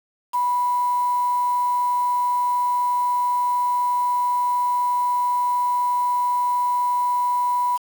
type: tone with quantisation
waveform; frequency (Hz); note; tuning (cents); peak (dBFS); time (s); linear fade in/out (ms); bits
sine; 983; B5; -8; -18; 0.33-7.78; 20; 6
effects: none